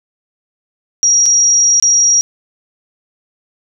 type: tone with dropouts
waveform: sine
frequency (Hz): 5690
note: F8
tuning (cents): +31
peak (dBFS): -7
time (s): 1.03-2.21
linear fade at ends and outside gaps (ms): 0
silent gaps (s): 1.257-1.262 / 1.799-1.825
effects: none